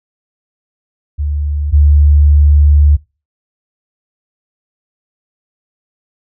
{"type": "tone pair in turn", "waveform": "sine", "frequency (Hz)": [73.3, 73.3], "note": ["D2", "D2"], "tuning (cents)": [-3, -3], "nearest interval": "unison", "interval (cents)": 0, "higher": "neither", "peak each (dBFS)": [-13, -4], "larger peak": "second", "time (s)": [[1.18, 1.72], [1.72, 2.97]], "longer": "second", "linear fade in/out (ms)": 20, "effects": ["noise-tail reverb RT60 0.3 s tail -23 dB re dry"]}